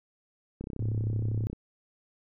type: click train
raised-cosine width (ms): 3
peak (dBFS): -24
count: 31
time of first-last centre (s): 0.61-1.53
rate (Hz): 32.6
type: tone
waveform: sine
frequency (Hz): 108.1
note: A2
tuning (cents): -30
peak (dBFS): -27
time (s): 0.8-1.47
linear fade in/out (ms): 0
effects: none